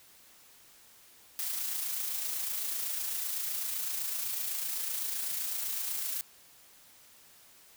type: noise with amplitude modulation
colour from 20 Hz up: blue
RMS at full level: -33 dBFS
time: 1.39-6.21 s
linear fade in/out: 0 ms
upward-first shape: sine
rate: 27.9 Hz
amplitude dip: 35%
effects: white hiss -58 dBFS RMS until 7.76 s